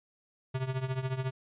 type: tone with tremolo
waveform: square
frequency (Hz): 130.81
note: C3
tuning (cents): 0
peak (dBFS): -28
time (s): 0.54-1.31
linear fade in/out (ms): 10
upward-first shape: triangle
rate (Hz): 14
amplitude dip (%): 85
effects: resampled to 8000 Hz